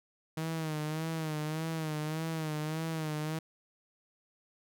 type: tone with vibrato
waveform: sawtooth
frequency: 157.2 Hz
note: D#3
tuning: 18 cents sharp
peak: -29 dBFS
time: 0.37-3.39 s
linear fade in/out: 5 ms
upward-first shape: sine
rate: 1.7 Hz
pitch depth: 61 cents each way
effects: none